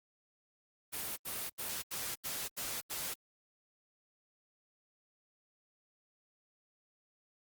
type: noise bursts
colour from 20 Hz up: white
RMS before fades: -39 dBFS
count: 7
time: 0.92-3.144 s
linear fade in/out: 20 ms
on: 250 ms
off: 79 ms
effects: Opus 32 kbps